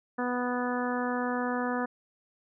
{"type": "harmonic tone", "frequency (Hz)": 246.9, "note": "B3", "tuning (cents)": 0, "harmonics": [1, 2, 3, 4, 5, 6, 7], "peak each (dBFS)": [-31, -34, -36, -37, -38, -39, -39], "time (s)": [0.18, 1.86], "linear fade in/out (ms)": 10, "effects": []}